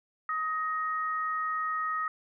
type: tone pair together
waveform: sine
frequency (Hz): 1261.5 / 1864.7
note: D#6 / A#6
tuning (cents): +23 / 0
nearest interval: perfect fifth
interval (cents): 677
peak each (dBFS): -29 / -36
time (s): 0.29-2.08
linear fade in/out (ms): 2
effects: none